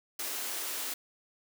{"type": "high-pass noise", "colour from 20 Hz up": "white", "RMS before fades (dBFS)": -36, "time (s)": [0.19, 0.94], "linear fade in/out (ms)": 5, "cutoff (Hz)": 250, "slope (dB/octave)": 48, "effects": []}